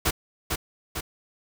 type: noise with echo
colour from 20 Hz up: pink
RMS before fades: -23 dBFS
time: 0.05-0.11 s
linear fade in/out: 10 ms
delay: 450 ms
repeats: 2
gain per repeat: -4 dB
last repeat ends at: 1.01 s
effects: none